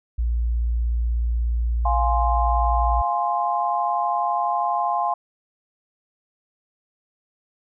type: tone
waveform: sine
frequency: 58.27 Hz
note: A#1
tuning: in tune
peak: -19 dBFS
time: 0.18-3.02 s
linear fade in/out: 10 ms
type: chord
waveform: sine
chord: F minor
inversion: none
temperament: equal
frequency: 698.5 / 830.6 / 1046.5 Hz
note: F5 / Ab5 / C6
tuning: 0 / 0 / 0 cents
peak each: -24 dBFS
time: 1.85-5.14 s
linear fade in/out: 5 ms
effects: none